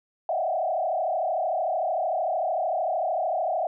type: tone with frequency modulation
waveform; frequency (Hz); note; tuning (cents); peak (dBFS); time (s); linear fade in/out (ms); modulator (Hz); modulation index
sine; 693; F5; -14; -23; 0.29-3.67; 2; 33.3; 2.3
effects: none